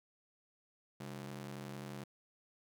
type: ring-modulated tone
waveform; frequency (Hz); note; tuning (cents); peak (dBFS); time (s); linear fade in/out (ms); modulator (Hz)
sawtooth; 166.5; E3; +18; -37; 1-2.04; 5; 35.6
effects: none